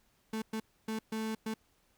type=tone bursts at uneven times; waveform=35% pulse; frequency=220 Hz; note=A3; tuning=in tune; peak=-32 dBFS; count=5; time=0.33-0.42 / 0.53-0.6 / 0.88-0.99 / 1.12-1.35 / 1.46-1.54 s; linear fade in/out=5 ms; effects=pink hiss -71 dBFS RMS until 1.97 s